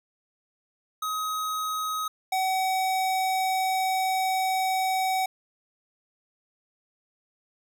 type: tone pair in turn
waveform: square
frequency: 1265 / 755.9 Hz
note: D#6 / F#5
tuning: +28 / +37 cents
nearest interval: major sixth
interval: 891 cents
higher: first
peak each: -28 / -24 dBFS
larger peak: second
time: 1.02-2.08 / 2.32-5.26 s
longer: second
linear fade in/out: 5 ms
effects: none